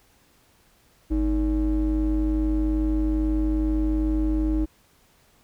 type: ring-modulated tone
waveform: triangle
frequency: 130.81 Hz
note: C3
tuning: in tune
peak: -15 dBFS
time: 1.1-4.66 s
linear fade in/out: 20 ms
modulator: 182 Hz
effects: pink hiss -60 dBFS RMS until 5.43 s